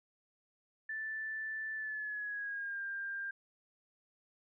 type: tone with pitch glide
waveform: sine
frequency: 1760 to 1595.4 Hz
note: A6 to G6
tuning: 0 to +30 cents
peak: -37 dBFS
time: 0.89-3.31 s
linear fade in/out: 5 ms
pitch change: -170 cents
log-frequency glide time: 1.74-2.82 s
effects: none